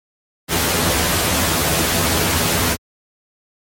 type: noise with comb filter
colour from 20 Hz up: pink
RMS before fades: -17 dBFS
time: 0.48-2.77 s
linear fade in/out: 50 ms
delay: 12 ms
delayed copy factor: +0.95
effects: high-pass 60 Hz 12 dB/octave + MP3 64 kbps